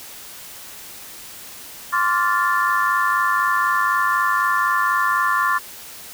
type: chord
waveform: sine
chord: D minor seventh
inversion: third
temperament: equal with one note detuned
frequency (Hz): 1046.5 / 1150.5 / 1396.9 / 1760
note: C6 / D6 / F6 / A6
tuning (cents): 0 / -36 / 0 / 0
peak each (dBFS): -21 / -21 / -23 / -22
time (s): 1.92-5.59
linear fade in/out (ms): 20
effects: white hiss -38 dBFS RMS until 6.13 s